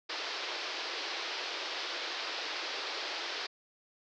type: band-pass noise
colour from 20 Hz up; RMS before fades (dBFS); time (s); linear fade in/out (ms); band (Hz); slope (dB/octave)
white; -38; 0.09-3.47; 10; 320 to 5100; 48
effects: none